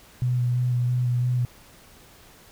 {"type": "tone with vibrato", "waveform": "sine", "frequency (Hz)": 123.47, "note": "B2", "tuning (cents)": 0, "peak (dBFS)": -20, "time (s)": [0.22, 1.45], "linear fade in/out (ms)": 0, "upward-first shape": "square", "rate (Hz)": 3, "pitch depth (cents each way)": 14, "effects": ["pink hiss -51 dBFS RMS until 2.51 s"]}